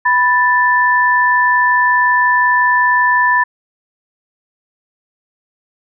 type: tone pair together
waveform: sine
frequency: 987.8 / 1762.3 Hz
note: B5 / A6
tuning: 0 / +2 cents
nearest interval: minor seventh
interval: 1002 cents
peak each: -12 dBFS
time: 0.05-3.44 s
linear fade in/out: 10 ms
effects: none